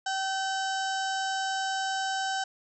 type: harmonic tone with a mistuned harmonic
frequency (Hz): 770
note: G5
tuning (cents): -31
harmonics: 1 / 2 / 4 / 5 / 6 / 7 / 8 / 9 / 10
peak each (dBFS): -30 / -33 / -39 / -44 / -44 / -41 / -45 / -46 / -45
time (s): 0.06-2.44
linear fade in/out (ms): 5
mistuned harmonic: 4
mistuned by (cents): -21
effects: none